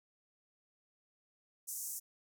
pink band-pass noise, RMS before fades -42 dBFS, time 1.67-2 s, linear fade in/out 20 ms, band 6200 to 16000 Hz, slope 48 dB/octave, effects none

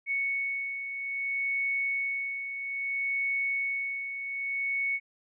sine beating tone pair, 2217 / 2217.61 Hz, C#7 / C#7, 0 / 0 cents, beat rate 0.61 Hz, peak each -37 / -29 dBFS, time 0.06-5 s, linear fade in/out 50 ms, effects none

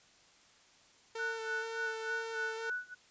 sawtooth tone with vibrato, 449.6 Hz, A4, 37 cents sharp, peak -35 dBFS, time 1.15-2.7 s, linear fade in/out 5 ms, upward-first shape square, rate 2.1 Hz, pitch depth 13 cents each way
sine tone with tremolo, 1480 Hz, F#6, in tune, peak -33 dBFS, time 1.18-2.95 s, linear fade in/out 20 ms, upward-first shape sine, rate 3.4 Hz, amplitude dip 95%
effects white hiss -63 dBFS RMS until 3.1 s + resampled to 16000 Hz

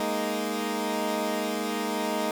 15% pulse chord, Ab suspended second, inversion none, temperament equal, 207.7 / 233.1 / 311.1 Hz, Ab3 / Bb3 / Eb4, 0 / 0 / 0 cents, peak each -25 dBFS, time 0-2.31 s, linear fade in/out 2 ms, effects none

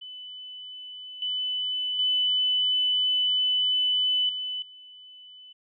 sine tone with level steps, 3001 Hz, F#7, 24 cents sharp, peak -38 / -26 / -21 / -29 / -45 dBFS, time 0.01-5.53 s, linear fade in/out 10 ms, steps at 1.22 / 1.99 / 4.29 / 4.62 s, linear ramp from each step 2 ms, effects none

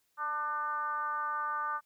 sine tone with frequency modulation, 1195 Hz, D6, 30 cents sharp, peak -31 dBFS, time 0.17-1.81 s, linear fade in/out 50 ms, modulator 304 Hz, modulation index 0.88, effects white hiss -75 dBFS RMS until 1.85 s

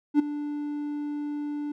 triangle tone with ADSR envelope, 293.7 Hz, D4, in tune, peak -12 dBFS, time 0.14-1.72 s, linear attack 53 ms, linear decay 11 ms, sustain -15 dB, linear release 5 ms, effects none

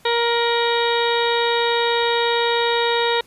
harmonic tone with a mistuned harmonic, 469.6 Hz, A#4, 13 cents sharp, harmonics 1 / 2 / 3 / 4 / 5 / 6 / 7 / 8 / 9, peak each -20 / -22 / -29 / -27 / -30 / -33 / -33 / -25 / -37 dBFS, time 0.05-3.21 s, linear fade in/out 5 ms, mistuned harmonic 6, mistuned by +66 cents, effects pink hiss -52 dBFS RMS until 3.26 s + resampled to 32000 Hz

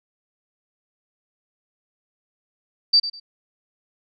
sine tone with echo, 4649 Hz, D8, 18 cents flat, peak -11 dBFS, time 2.93-3 s, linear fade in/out 10 ms, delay 100 ms, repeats 2, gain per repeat -13 dB, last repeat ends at 3.2 s, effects none

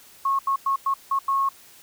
sine tone bursts at uneven times, 1093 Hz, C#6, 25 cents flat, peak -19 dBFS, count 6, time 0.25-0.39 / 0.47-0.56 / 0.66-0.76 / 0.86-0.94 / 1.11-1.19 / 1.28-1.49 s, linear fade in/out 5 ms, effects white hiss -50 dBFS RMS until 1.82 s

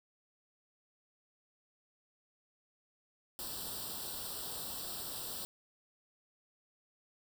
white noise with comb filter, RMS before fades -42 dBFS, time 3.39-5.45 s, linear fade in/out 0 ms, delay 0.23 ms, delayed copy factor +0.85, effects none

